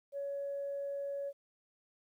sine tone, 561 Hz, C#5, 21 cents sharp, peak -35 dBFS, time 0.12-1.33 s, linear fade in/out 50 ms, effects tanh soft clip ceiling -31 dBFS + 12-bit

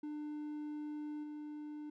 triangle tone with level steps, 299.2 Hz, D4, 32 cents sharp, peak -38 / -41 dBFS, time 0.03-1.9 s, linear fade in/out 5 ms, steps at 1.23 s, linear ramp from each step 10 ms, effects none

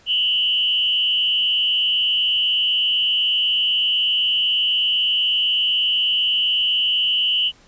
sine tone with frequency modulation, 2960 Hz, F#7, in tune, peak -16 dBFS, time 0.06-7.52 s, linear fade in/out 50 ms, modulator 168 Hz, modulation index 0.7, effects pink hiss -52 dBFS RMS until 7.67 s + resampled to 16000 Hz

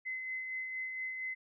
sine tone with tremolo, 2045 Hz, C7, 40 cents flat, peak -35 dBFS, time 0.05-1.35 s, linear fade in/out 20 ms, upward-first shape sine, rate 4.3 Hz, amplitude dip 35%, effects none

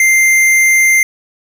triangle tone with hard clipping, 2093 Hz, C7, in tune, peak -8 dBFS, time 0-1.03 s, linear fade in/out 2 ms, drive 18 dB, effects none

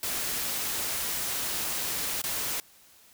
white noise with dropouts, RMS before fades -31 dBFS, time 0.03-2.6 s, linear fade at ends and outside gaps 1 ms, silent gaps 2.217-2.239 s, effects white hiss -57 dBFS RMS until 3.13 s

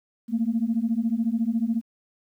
sine beating tone pair, 221.5 / 235.5 Hz, A3 / A#3, +12 / +18 cents, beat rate 14 Hz, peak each -24 dBFS, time 0.28-1.82 s, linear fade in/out 50 ms, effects tanh soft clip ceiling -14 dBFS + 10-bit

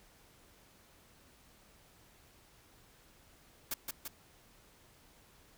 white noise with echo, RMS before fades -36 dBFS, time 3.71-3.74 s, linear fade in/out 5 ms, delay 170 ms, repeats 2, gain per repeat -3 dB, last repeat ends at 4.08 s, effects pink hiss -63 dBFS RMS until 5.57 s

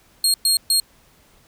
25% pulse tone bursts at uneven times, 4255 Hz, C8, 28 cents sharp, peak -10 dBFS, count 3, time 0.24-0.34 / 0.45-0.57 / 0.7-0.8 s, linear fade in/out 2 ms, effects pink hiss -55 dBFS RMS until 1.47 s

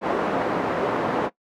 pink band-pass noise, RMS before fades -24 dBFS, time 0.01-1.3 s, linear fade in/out 50 ms, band 290 to 1100 Hz, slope 12 dB/octave, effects noise-tail reverb RT60 0.1 s tail -19 dB re dry

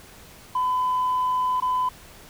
sine tone with dropouts, 1008 Hz, B5, 35 cents sharp, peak -19 dBFS, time 0.55-1.89 s, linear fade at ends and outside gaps 5 ms, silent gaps 1.602-1.622 s, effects tanh soft clip ceiling -17 dBFS + pink hiss -47 dBFS RMS until 2.29 s

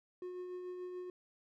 triangle tone with tremolo, 362 Hz, F#4, 38 cents flat, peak -38 dBFS, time 0.22-1.1 s, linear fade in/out 2 ms, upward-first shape triangle, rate 6.9 Hz, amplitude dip 35%, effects none

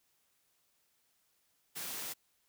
white high-pass noise, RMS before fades -41 dBFS, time 1.75-2.14 s, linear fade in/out 20 ms, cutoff 110 Hz, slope 12 dB/octave, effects white hiss -75 dBFS RMS until 2.48 s

